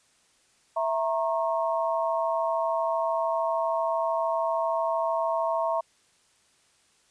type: chord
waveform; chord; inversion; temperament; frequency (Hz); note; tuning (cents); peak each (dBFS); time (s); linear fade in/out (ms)
sine; A# diminished; second; equal with one note detuned; 659.3 / 932.3 / 1085.3; E5 / A#5 / C#6; 0 / 0 / -37; -26 / -29 / -31; 0.76-5.81; 10
effects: white hiss -64 dBFS RMS until 7.1 s + resampled to 22050 Hz